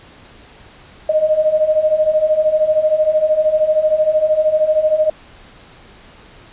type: beating tone pair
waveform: sine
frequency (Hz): 610 / 623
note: D#5 / D#5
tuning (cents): -34 / +2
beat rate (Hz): 13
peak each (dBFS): -17 / -13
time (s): 1.09-5.1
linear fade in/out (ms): 5
effects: pink hiss -43 dBFS RMS until 6.52 s + resampled to 8000 Hz